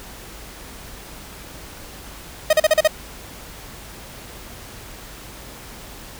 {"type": "tone bursts", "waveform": "45% pulse", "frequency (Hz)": 623, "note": "D#5", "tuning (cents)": 2, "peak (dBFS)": -11, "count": 6, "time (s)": [2.5, 2.876], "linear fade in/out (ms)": 5, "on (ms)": 31, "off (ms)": 38, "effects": ["added 50 Hz sine -45 dBFS peak until 6.19 s", "pink hiss -39 dBFS RMS until 6.19 s"]}